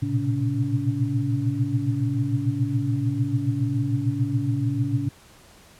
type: tone cluster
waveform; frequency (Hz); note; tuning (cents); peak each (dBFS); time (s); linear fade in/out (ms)
sine; 112.9 / 119.8 / 126.7 / 134.8 / 284.9; A2 / A#2 / B2 / C#3 / C#4; +45 / +48 / +45 / -48 / +48; -26 / -29 / -30 / -27 / -27; 0.02-5.09; 10
effects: pink hiss -51 dBFS RMS until 5.79 s + low-pass 12000 Hz 12 dB/octave